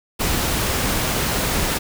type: noise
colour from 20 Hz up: pink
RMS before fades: -21 dBFS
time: 0.19-1.79 s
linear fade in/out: 20 ms
effects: none